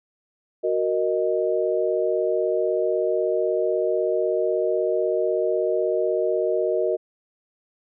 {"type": "chord", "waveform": "sine", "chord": "D# minor", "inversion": "first", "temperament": "equal", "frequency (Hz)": [370, 466.2, 622.3], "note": ["F#4", "A#4", "D#5"], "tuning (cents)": [0, 0, 0], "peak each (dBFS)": -24, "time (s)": [0.63, 6.97], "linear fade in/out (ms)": 20, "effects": []}